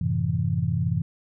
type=chord; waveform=sine; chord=F# half-diminished seventh; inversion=none; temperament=equal; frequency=92.5 / 110 / 130.81 / 164.81 Hz; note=F#2 / A2 / C3 / E3; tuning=0 / 0 / 0 / 0 cents; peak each=-28 / -28 / -27 / -26 dBFS; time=0.01-1.02 s; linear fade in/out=5 ms; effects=none